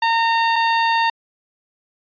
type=tone pair in turn; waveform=sawtooth; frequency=916 / 916 Hz; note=A#5 / A#5; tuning=-31 / -31 cents; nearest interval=unison; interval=0 cents; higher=neither; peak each=-11 dBFS; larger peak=neither; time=0.02-0.56 / 0.56-1.1 s; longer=neither; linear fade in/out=5 ms; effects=resampled to 11025 Hz